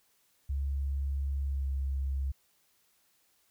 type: tone with pitch glide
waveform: sine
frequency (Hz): 69.2 to 67.82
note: C#2 to C#2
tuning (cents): -2 to -37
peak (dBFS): -29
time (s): 0.49-2.32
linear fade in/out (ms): 10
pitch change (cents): -35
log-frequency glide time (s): 1.46-1.65
effects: white hiss -70 dBFS RMS until 3.5 s